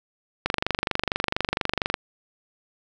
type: click train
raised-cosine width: 0.3 ms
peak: -6 dBFS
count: 37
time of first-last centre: 0.46-1.941 s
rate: 24.3 Hz
effects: none